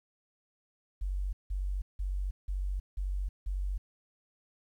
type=tone bursts; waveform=sine; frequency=47.38 Hz; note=F#1; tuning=42 cents sharp; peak=-30 dBFS; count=6; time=1.01-3.78 s; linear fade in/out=10 ms; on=320 ms; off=170 ms; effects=11-bit